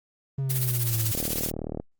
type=exponential sweep; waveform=triangle; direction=down; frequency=137.5 to 108.2 Hz; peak=-23 dBFS; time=0.38-1.12 s; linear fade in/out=5 ms
type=noise with tremolo; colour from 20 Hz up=blue; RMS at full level=-26 dBFS; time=0.49-1.51 s; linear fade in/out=20 ms; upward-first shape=sine; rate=16 Hz; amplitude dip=65%
type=click train; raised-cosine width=2 ms; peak=-18 dBFS; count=26; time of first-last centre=1.15-1.799 s; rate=38.5 Hz
effects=Opus 32 kbps

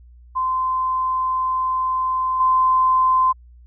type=tone with level steps; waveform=sine; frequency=1034 Hz; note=C6; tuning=21 cents flat; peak=-18 / -13 dBFS; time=0.35-3.33 s; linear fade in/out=20 ms; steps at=2.4 s; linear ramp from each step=5 ms; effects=added 60 Hz sine -43 dBFS peak until 3.66 s

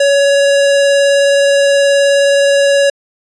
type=tone with vibrato; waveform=square; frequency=561 Hz; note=C#5; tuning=21 cents sharp; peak=-8 dBFS; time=0-2.9 s; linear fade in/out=5 ms; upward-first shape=sine; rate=19 Hz; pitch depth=8 cents each way; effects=resampled to 22050 Hz

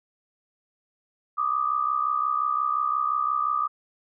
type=tone pair together; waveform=sine; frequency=1178.3 / 1244 Hz; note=D6 / D#6; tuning=+5 / -1 cents; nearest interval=minor second; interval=94 cents; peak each=-25 dBFS; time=1.37-3.68 s; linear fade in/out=20 ms; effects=none

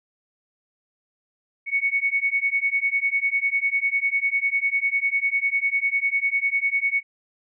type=beating tone pair; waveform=sine; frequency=2217 / 2227 Hz; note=C#7 / C#7; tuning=0 / +7 cents; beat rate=10 Hz; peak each=-23 dBFS; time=1.66-7.03 s; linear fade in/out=50 ms; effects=none

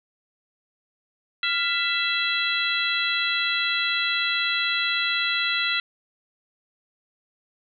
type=harmonic tone with a mistuned harmonic; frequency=664 Hz; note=E5; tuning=12 cents sharp; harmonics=2 / 3 / 4 / 5 / 6; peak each=-28 / -28 / -28 / -28 / -28 dBFS; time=1.43-5.8 s; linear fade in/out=2 ms; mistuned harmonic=2; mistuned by=+85 cents; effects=none

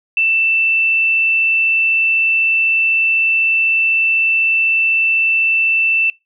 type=tone; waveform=sine; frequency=2664 Hz; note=E7; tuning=18 cents sharp; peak=-11 dBFS; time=0.17-6.1 s; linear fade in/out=2 ms; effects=noise-tail reverb RT60 0.2 s tail -24 dB re dry

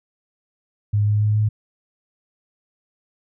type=tone with pitch steps; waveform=sine; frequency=103.83 / 104.85 / 105.89 / 106.93 Hz; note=G#2 / G#2 / G#2 / A2; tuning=0 / +17 / +34 / -49 cents; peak=-15 dBFS; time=0.93-1.49 s; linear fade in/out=10 ms; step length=140 ms; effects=none

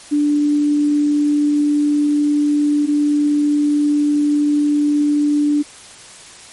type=tone pair in turn; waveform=sine; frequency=293.7 / 293.7 Hz; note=D4 / D4; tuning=0 / 0 cents; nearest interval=unison; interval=0 cents; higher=neither; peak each=-12 dBFS; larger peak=neither; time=0.11-2.87 / 2.87-5.63 s; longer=neither; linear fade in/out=20 ms; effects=white hiss -39 dBFS RMS until 6.52 s + MP3 48 kbps

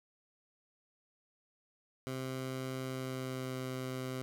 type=tone with pitch glide; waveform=15% pulse; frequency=130.8 to 129.45 Hz; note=C3 to C3; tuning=0 to -18 cents; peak=-31 dBFS; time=2.07-4.22 s; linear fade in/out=0 ms; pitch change=-18 cents; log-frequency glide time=2.82-3.59 s; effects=none

